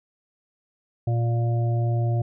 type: harmonic tone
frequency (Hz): 117.5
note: A#2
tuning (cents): +14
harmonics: 1 / 3 / 5 / 6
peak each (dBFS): -20 / -34 / -36 / -35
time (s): 1.07-2.22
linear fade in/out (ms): 5
effects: none